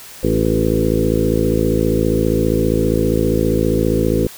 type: harmonic tone with a mistuned harmonic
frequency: 55 Hz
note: A1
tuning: in tune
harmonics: 1 / 2 / 3 / 4 / 5 / 6 / 7 / 8 / 9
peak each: -22 / -22 / -22 / -22 / -22 / -22 / -22 / -22 / -22 dBFS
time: 0.23-4.27 s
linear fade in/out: 5 ms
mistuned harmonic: 6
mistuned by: +23 cents
effects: white hiss -37 dBFS RMS until 4.37 s